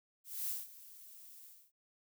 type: noise with ADSR envelope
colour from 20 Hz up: violet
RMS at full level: -37 dBFS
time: 0.24-1.72 s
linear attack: 240 ms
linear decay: 190 ms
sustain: -18 dB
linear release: 270 ms
effects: none